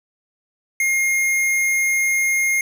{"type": "tone", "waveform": "square", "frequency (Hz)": 2134, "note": "C7", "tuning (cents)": 34, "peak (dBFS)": -17, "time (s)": [0.8, 2.61], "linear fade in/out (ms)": 2, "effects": []}